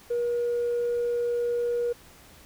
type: tone with tanh clipping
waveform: triangle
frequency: 478.2 Hz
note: A#4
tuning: 44 cents sharp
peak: -24 dBFS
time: 0.1-1.93 s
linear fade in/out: 10 ms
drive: 5 dB
effects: pink hiss -52 dBFS RMS until 2.45 s